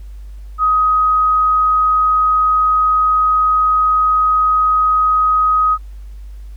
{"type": "tone", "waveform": "sine", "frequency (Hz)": 1258, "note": "D#6", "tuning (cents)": 19, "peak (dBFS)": -10, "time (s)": [0.58, 5.78], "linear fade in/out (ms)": 50, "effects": ["added 50 Hz sine -29 dBFS peak until 6.56 s", "pink hiss -55 dBFS RMS until 6.56 s"]}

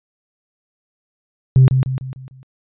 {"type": "tone with echo", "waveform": "sine", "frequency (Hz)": 130.81, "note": "C3", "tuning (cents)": 0, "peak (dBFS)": -4, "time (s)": [1.56, 1.68], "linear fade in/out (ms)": 0, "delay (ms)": 150, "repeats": 5, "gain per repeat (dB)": -7, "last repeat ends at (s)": 2.43, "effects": ["tanh soft clip ceiling -3 dBFS", "resampled to 8000 Hz"]}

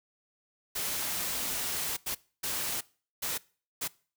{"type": "noise bursts at uneven times", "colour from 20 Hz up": "white", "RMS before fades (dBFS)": -33, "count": 5, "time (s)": [[0.75, 1.97], [2.06, 2.15], [2.43, 2.81], [3.22, 3.38], [3.81, 3.88]], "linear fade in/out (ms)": 10, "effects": ["noise-tail reverb RT60 0.4 s tail -22 dB re dry"]}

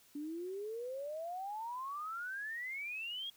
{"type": "exponential sweep", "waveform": "sine", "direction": "up", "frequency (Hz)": [285.2, 3322], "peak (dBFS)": -39, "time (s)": [0.15, 3.3], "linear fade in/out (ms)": 5, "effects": ["white hiss -65 dBFS RMS until 3.36 s"]}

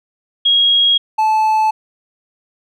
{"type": "tone pair in turn", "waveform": ["sine", "triangle"], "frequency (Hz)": [3287, 870.1], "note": ["G#7", "A5"], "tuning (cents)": [-19, -20], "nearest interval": "octave + major seventh", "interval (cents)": 2301, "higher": "first", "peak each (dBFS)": -9, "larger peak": "neither", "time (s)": [[0.45, 0.98], [1.18, 1.71]], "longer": "neither", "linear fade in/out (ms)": 10, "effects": []}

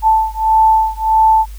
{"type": "beating tone pair", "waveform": "sine", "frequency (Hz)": [880, 881.6], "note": ["A5", "A5"], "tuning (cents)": [0, 3], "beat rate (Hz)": 1.6, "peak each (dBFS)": -12, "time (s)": [0.02, 1.46], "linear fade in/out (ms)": 50, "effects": ["added 50 Hz sine -27 dBFS peak until 1.58 s", "white hiss -45 dBFS RMS until 1.58 s"]}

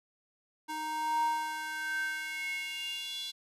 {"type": "tone with high-pass filter sweep", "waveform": "square", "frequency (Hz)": 311.1, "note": "D#4", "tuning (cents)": 0, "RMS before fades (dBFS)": -35, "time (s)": [0.68, 3.32], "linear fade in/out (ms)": 20, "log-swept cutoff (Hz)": [650, 3700], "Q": 6.6, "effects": ["resampled to 32000 Hz"]}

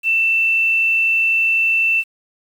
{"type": "tone with quantisation", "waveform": "sine", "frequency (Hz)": 2672, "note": "E7", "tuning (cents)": 23, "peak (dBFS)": -13, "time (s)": [0.03, 2.04], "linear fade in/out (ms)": 50, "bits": 7, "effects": []}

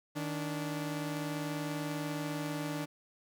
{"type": "tone pair together", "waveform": "sawtooth", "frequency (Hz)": [155.56, 291], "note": ["D#3", "D4"], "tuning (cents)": [0, -16], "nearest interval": "major seventh", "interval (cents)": 1084, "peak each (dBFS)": [-34, -33], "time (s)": [0.15, 2.86], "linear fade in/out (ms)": 20, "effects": []}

